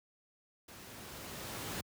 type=noise with level ramp; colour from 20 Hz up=pink; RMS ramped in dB=-52 to -39 dBFS; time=0.68-1.81 s; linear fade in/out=5 ms; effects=high-pass 80 Hz 12 dB/octave